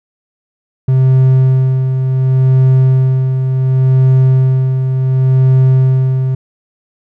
triangle tone with tremolo, 130.81 Hz, C3, in tune, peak -3 dBFS, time 0.88-6.35 s, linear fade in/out 5 ms, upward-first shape sine, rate 0.69 Hz, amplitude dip 50%, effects none

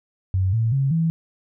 sine tone with pitch steps, 94.1 / 113.2 / 136.19 / 163.84 Hz, F#2 / A2 / C#3 / E3, +30 / +50 / -30 / -10 cents, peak -17 dBFS, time 0.34-1.1 s, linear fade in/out 0 ms, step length 190 ms, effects none

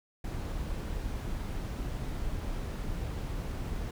brown noise, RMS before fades -35 dBFS, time 0.24-3.91 s, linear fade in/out 5 ms, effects none

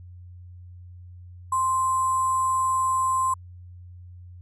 sine tone with sample-and-hold, 1046.5 Hz, C6, in tune, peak -20 dBFS, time 1.52-3.34 s, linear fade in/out 5 ms, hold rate 8820 Hz, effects added 89 Hz sine -41 dBFS peak until 4.41 s + resampled to 22050 Hz

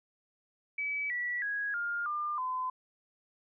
sine tone with pitch steps, 2290 / 1948 / 1657.1 / 1409.7 / 1199.2 / 1020.1 Hz, D7 / B6 / G#6 / F6 / D6 / C6, -44 / -24 / -4 / +16 / +36 / -44 cents, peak -31 dBFS, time 0.78-2.7 s, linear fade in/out 5 ms, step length 320 ms, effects none

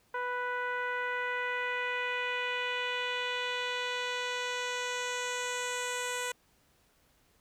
10% pulse tone with low-pass filter sweep, 493.9 Hz, B4, in tune, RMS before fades -34 dBFS, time 0.14-6.32 s, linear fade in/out 5 ms, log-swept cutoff 1300 to 9300 Hz, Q 1.8, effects pink hiss -68 dBFS RMS until 7.4 s

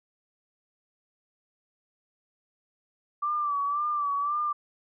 sine tone with vibrato, 1166 Hz, D6, 13 cents flat, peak -25 dBFS, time 3.22-4.53 s, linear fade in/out 10 ms, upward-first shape sine, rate 1.9 Hz, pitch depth 57 cents each way, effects none

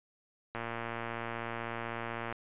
click train, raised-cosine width 0.5 ms, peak -22 dBFS, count 207, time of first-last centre 0.55-2.326 s, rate 116 Hz, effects resampled to 8000 Hz

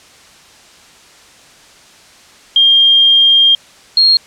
sine tone pair in turn, 3209 / 4254 Hz, G7 / C8, +40 / +28 cents, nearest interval perfect fourth, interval 488 cents, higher second, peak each -5 dBFS, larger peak neither, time 2.56-3.55 / 3.97-4.17 s, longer first, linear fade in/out 2 ms, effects white hiss -42 dBFS RMS until 4.26 s + low-pass 7000 Hz 12 dB/octave

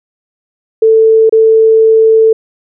sine tone with dropouts, 444 Hz, A4, 16 cents sharp, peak -3 dBFS, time 0.82-2.33 s, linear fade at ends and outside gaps 5 ms, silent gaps 1.295-1.324 s, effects none

